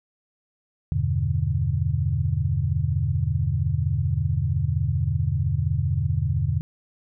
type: chord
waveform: sine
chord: E minor seventh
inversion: none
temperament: equal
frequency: 82.41 / 98 / 123.47 / 146.83 Hz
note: E2 / G2 / B2 / D3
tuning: 0 / 0 / 0 / 0 cents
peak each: -26 dBFS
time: 0.92-6.61 s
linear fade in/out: 0 ms
effects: none